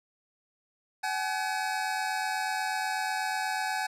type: tone pair together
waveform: 25% pulse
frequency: 759.8 / 848 Hz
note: F#5 / G#5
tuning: +46 / +36 cents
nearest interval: major second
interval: 190 cents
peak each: -28 dBFS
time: 1.03-3.87 s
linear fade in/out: 10 ms
effects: low-pass 11000 Hz 12 dB/octave